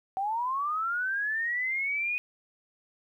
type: linear sweep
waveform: sine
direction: up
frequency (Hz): 752 to 2489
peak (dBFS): -27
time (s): 0.17-2.18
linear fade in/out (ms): 0
effects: 11-bit